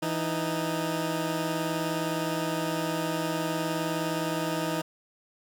15% pulse tone pair together, 164.81 / 310.1 Hz, E3 / D#4, 0 / -6 cents, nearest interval major seventh, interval 1094 cents, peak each -24 dBFS, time 0.02-4.82 s, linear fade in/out 10 ms, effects none

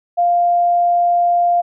sine tone, 698.5 Hz, F5, in tune, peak -11 dBFS, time 0.17-1.62 s, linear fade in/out 20 ms, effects none

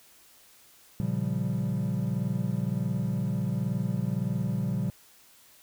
triangle chord, G half-diminished seventh, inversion first, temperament equal, 116.54 / 138.59 / 174.61 / 196 Hz, Bb2 / Db3 / F3 / G3, 0 / 0 / 0 / 0 cents, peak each -30 dBFS, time 1-4.9 s, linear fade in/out 0 ms, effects white hiss -57 dBFS RMS until 5.62 s

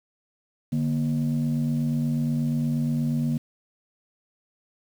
sine tone pair together, 148.65 / 237 Hz, D3 / A#3, +21 / +29 cents, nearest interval minor sixth, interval 808 cents, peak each -23 / -23 dBFS, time 0.72-3.38 s, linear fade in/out 10 ms, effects tanh soft clip ceiling -18 dBFS + 8-bit

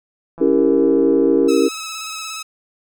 click train, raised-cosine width 1 ms, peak -23 dBFS, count 184, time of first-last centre 0.38-1.476 s, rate 167 Hz
sine chord, C# diminished seventh, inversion none, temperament equal with one note detuned, 277.2 / 329.6 / 397.5 / 466.2 Hz, C#4 / E4 / G4 / Bb4, 0 / 0 / +24 / 0 cents, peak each -17 dBFS, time 0.4-1.69 s, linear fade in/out 20 ms
10% pulse tone with vibrato, 1292 Hz, E6, 35 cents flat, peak -18 dBFS, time 1.48-2.43 s, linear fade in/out 10 ms, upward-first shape square, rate 17 Hz, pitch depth 22 cents each way
effects none

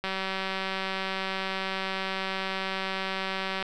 click train, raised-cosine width 0.3 ms, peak -15 dBFS, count 686, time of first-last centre 0.04-3.626 s, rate 191 Hz, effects none

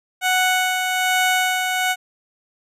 15% pulse tone with tremolo, 740 Hz, F#5, in tune, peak -9 dBFS, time 0.21-1.96 s, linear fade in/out 50 ms, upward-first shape sine, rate 1.2 Hz, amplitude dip 40%, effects resampled to 32000 Hz

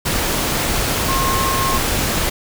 sine tone in noise, 1073 Hz, C6, 43 cents sharp, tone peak -19 dBFS, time 1.08-1.78 s, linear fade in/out 10 ms, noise pink, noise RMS -19 dBFS, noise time 0.05-2.3 s, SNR -3 dB, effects none

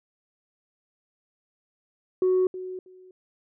sine tone with echo, 370 Hz, F#4, in tune, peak -17 dBFS, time 2.22-2.47 s, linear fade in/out 2 ms, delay 320 ms, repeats 2, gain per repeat -15 dB, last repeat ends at 3.11 s, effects tanh soft clip ceiling -16 dBFS

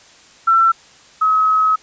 sine tone pair in turn, 1343 / 1278.7 Hz, E6 / D#6, +32 / +47 cents, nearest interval minor second, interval 85 cents, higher first, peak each -9 / -11 dBFS, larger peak first, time 0.47-0.72 / 1.21-1.76 s, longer second, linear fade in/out 10 ms, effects white hiss -46 dBFS RMS until 1.82 s + resampled to 16000 Hz

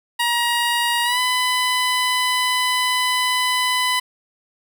15% pulse tone with pitch glide, 949 to 1002.5 Hz, A#5 to B5, +31 to +26 cents, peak -11 dBFS, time 0.19-4 s, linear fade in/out 10 ms, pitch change +95 cents, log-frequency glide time 1.04-1.19 s, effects none

